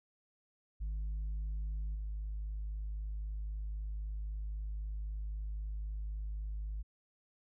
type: tone with level steps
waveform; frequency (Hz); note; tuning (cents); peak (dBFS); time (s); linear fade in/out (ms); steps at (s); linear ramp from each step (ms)
sine; 51.91; G#1; 0; -32 / -35; 0.8-6.83; 20; 1.95; 5
effects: tanh soft clip ceiling -34 dBFS